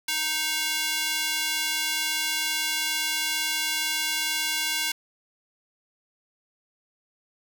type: tone with high-pass filter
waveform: square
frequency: 311.1 Hz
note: D#4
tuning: in tune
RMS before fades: -27 dBFS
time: 0.08-4.92 s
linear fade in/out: 5 ms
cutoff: 2400 Hz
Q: 0.94
effects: none